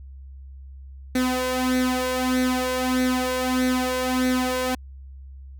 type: tone with flanger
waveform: sawtooth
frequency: 254.4 Hz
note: C4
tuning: 48 cents flat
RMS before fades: -23 dBFS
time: 1.15-4.75 s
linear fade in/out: 5 ms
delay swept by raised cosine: 0.49 to 1.89 ms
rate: 1.6 Hz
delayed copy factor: +0.7
effects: added 67 Hz sine -38 dBFS peak until 5.59 s